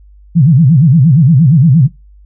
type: tone with vibrato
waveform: sine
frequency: 146.83 Hz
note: D3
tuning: in tune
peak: -3 dBFS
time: 0.35-1.88 s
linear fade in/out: 20 ms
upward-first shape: sine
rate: 8.6 Hz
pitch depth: 290 cents each way
effects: noise-tail reverb RT60 0.2 s tail -18 dB re dry + added 50 Hz sine -37 dBFS peak until 2.25 s